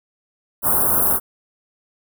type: band-stop noise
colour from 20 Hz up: white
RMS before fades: -17 dBFS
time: 0.62-1.2 s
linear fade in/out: 50 ms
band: 1400 to 9800 Hz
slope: 48 dB/octave
effects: none